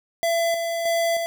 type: tone with tremolo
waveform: square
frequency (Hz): 672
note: E5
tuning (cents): +33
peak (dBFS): -20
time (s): 0.23-1.26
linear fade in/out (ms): 0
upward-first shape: square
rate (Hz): 1.6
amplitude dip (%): 40
effects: none